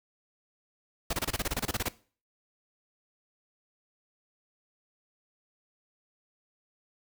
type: noise bursts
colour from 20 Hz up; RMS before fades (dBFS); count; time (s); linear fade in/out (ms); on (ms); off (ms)
pink; -30; 14; 1.1-1.886; 5; 32; 26
effects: noise-tail reverb RT60 0.4 s tail -19 dB re dry